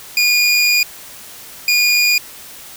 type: tone bursts at uneven times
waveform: 25% pulse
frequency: 2436 Hz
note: D#7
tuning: 37 cents flat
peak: -7 dBFS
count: 2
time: 0.17-0.83 / 1.68-2.18 s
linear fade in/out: 2 ms
effects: white hiss -36 dBFS RMS until 2.76 s